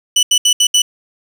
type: tone bursts at uneven times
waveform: 25% pulse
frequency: 2972 Hz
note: F#7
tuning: 7 cents sharp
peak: -5 dBFS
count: 5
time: 0.16-0.23 / 0.31-0.38 / 0.45-0.53 / 0.6-0.67 / 0.74-0.82 s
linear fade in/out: 5 ms
effects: resampled to 32000 Hz + 7-bit